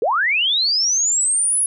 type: linear sweep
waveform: sine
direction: up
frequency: 391.2 to 10600 Hz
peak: -15 dBFS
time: 0.02-1.66 s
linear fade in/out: 2 ms
effects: none